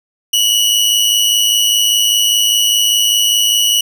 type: tone pair together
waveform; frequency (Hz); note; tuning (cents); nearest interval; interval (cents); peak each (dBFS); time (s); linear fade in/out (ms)
sawtooth; 2881 / 2986; F#7 / F#7; -47 / +15; minor second; 62; -10; 0.33-3.81; 5
effects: none